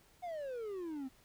triangle exponential sweep, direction down, 737 to 254.2 Hz, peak -37 dBFS, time 0.22-1.09 s, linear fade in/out 20 ms, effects pink hiss -66 dBFS RMS until 1.24 s

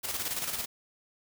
white noise with tremolo, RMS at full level -32 dBFS, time 0.03-0.66 s, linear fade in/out 20 ms, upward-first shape square, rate 18 Hz, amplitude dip 50%, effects none

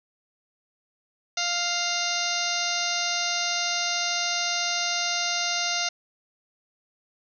harmonic tone with a mistuned harmonic, 698.5 Hz, F5, in tune, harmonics 1 / 2 / 3 / 4 / 5 / 6 / 7 / 8 / 9, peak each -33 / -33 / -33 / -33 / -33 / -33 / -33 / -33 / -33 dBFS, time 1.37-5.89 s, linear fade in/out 5 ms, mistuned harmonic 5, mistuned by +79 cents, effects none

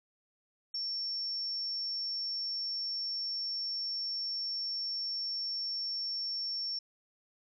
sine tone, 5450 Hz, F8, 43 cents flat, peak -33 dBFS, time 0.74-6.79 s, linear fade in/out 5 ms, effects none

